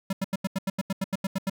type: tone bursts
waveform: square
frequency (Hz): 192.6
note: G3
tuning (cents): -30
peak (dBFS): -25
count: 13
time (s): 0.1-1.498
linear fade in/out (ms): 5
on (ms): 30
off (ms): 84
effects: none